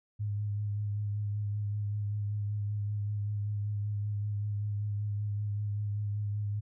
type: tone with vibrato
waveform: sine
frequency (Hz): 103.5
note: G#2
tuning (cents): -5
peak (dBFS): -30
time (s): 0.19-6.61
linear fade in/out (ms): 20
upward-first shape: sine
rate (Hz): 5.2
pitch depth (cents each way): 23
effects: none